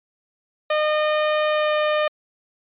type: tone with pitch glide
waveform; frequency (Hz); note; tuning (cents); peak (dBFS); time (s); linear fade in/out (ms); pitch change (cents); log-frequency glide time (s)
sawtooth; 610 to 606.5; D#5 to D#5; -34 to -44; -14; 0.7-2.08; 5; -10; 1.48-1.73
effects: resampled to 8000 Hz